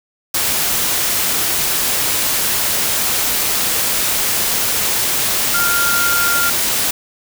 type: tone in noise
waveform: sine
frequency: 1396.9 Hz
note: F6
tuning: in tune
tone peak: -16 dBFS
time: 5.54-6.5 s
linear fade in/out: 5 ms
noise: white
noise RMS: -17 dBFS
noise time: 0.34-6.91 s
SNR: -2 dB
effects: none